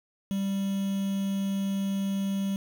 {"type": "tone with quantisation", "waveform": "triangle", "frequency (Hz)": 196, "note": "G3", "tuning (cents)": 0, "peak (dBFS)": -24, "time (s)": [0.31, 2.56], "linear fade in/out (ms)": 0, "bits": 7, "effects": []}